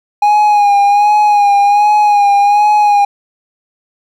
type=tone with vibrato; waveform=triangle; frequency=823 Hz; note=G#5; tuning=16 cents flat; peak=-4 dBFS; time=0.22-3.05 s; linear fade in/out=5 ms; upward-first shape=sine; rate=1.3 Hz; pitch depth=37 cents each way; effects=none